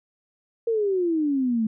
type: exponential sweep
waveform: sine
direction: down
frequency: 468.9 to 214.6 Hz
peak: -20 dBFS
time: 0.67-1.67 s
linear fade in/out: 5 ms
effects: none